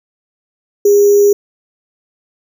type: tone with sample-and-hold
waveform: sine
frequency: 406.9 Hz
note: G#4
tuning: 35 cents flat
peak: -5 dBFS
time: 0.85-1.33 s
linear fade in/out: 5 ms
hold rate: 6300 Hz
effects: none